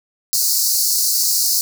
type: high-pass noise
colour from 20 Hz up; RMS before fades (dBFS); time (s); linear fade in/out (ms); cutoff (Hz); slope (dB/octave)
pink; -17; 0.33-1.61; 0; 4300; 96
effects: none